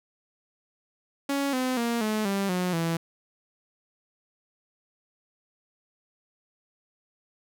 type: tone with pitch steps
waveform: sawtooth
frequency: 279.1 / 255.9 / 234.7 / 215.2 / 197.35 / 180.97 / 165.95 Hz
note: C#4 / C4 / A#3 / A3 / G3 / F#3 / E3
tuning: +12 / -38 / +12 / -38 / +12 / -38 / +12 cents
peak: -21 dBFS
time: 1.29-2.97 s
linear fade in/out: 5 ms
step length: 240 ms
effects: none